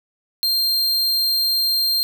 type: tone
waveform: 45% pulse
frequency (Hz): 4186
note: C8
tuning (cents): 0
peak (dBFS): -16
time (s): 0.43-2.03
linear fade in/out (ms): 0
effects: none